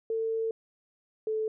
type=tone pair in turn; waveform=sine; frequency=448.6 / 436.3 Hz; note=A4 / A4; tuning=+34 / -15 cents; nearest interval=unison; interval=49 cents; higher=first; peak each=-27 dBFS; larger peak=neither; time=0.1-0.51 / 1.27-1.48 s; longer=first; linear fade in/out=2 ms; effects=none